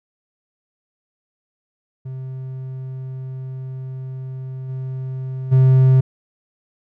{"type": "tone with level steps", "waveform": "triangle", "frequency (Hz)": 130.81, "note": "C3", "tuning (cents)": 0, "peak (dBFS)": [-25, -22, -7], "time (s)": [2.05, 6.01], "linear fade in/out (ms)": 10, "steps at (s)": [4.68, 5.51], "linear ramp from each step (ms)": 20, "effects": []}